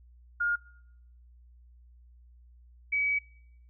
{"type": "tone pair in turn", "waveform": "sine", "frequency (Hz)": [1420, 2276], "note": ["F6", "C#7"], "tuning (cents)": [28, 45], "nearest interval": "minor sixth", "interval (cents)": 817, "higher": "second", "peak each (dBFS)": -25, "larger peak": "neither", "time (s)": [[0.4, 0.56], [2.92, 3.19]], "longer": "second", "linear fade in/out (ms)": 10, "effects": ["noise-tail reverb RT60 0.8 s tail -24 dB re dry", "added 60 Hz sine -53 dBFS peak until 3.69 s"]}